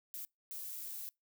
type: noise bursts at uneven times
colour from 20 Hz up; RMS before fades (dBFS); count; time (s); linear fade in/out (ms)
violet; -44; 2; 0.14-0.25 / 0.51-1.09; 0
effects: noise-tail reverb RT60 0.2 s tail -26 dB re dry